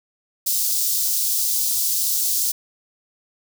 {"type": "high-pass noise", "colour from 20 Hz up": "white", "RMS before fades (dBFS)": -21, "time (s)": [0.46, 2.52], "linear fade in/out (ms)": 10, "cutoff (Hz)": 4500, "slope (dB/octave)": 24, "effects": []}